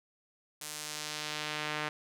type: tone with band-pass filter sweep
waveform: sawtooth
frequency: 151.4 Hz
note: D#3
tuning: 47 cents flat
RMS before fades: -38 dBFS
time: 0.61-1.89 s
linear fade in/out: 5 ms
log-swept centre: 9400 to 1900 Hz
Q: 0.9
effects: none